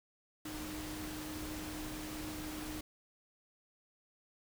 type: tone in noise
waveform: sine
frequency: 307.1 Hz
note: D#4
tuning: 23 cents flat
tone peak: -43 dBFS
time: 0.45-2.81 s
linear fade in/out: 5 ms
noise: pink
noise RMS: -45 dBFS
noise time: 0.45-2.81 s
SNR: -1 dB
effects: none